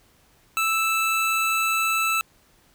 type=tone pair together; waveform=square; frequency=1318.5 / 2635 Hz; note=E6 / E7; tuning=0 / -1 cents; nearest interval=octave; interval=1199 cents; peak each=-24 / -24 dBFS; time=0.57-2.21 s; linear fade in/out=0 ms; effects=pink hiss -59 dBFS RMS until 2.74 s